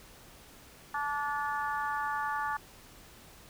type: harmonic tone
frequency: 289.7 Hz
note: D4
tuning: 24 cents flat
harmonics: 3 / 4 / 5 / 6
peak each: -34 / -35 / -38 / -39 dBFS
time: 0.94-2.57 s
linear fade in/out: 5 ms
effects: pink hiss -54 dBFS RMS until 3.49 s